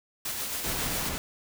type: noise with tremolo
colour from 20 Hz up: white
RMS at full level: -32 dBFS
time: 0.25-1.09 s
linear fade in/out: 5 ms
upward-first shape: sine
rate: 7.4 Hz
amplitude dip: 30%
type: noise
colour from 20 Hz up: pink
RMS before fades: -33 dBFS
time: 0.64-1.18 s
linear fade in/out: 0 ms
effects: none